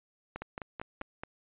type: two click trains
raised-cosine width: 0.5 ms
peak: -23 / -23 dBFS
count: 5 / 4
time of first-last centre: 0.36-1.235 / 0.42-1.013 s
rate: 4.57 / 5.06 Hz
effects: resampled to 8000 Hz